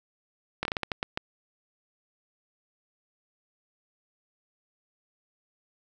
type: slowing click train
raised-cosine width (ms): 0.3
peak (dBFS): -12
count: 9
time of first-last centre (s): 0.63-1.175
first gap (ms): 22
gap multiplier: 1.31
effects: none